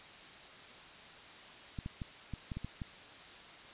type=clicks; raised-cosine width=5 ms; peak=-27 dBFS; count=8; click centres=1.788 / 1.861 / 2.018 / 2.337 / 2.518 / 2.57 / 2.646 / 2.818 s; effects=white hiss -52 dBFS RMS until 3.73 s + resampled to 8000 Hz